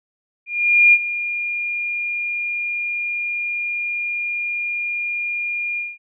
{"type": "tone with ADSR envelope", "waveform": "sine", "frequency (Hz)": 2415, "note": "D7", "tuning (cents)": 48, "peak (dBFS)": -7, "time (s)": [0.46, 5.98], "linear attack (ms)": 470, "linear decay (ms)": 48, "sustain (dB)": -14, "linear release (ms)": 200, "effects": []}